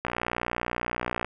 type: click train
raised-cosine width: 0.5 ms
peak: -13 dBFS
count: 73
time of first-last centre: 0.05-1.246 s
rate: 60.2 Hz
effects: none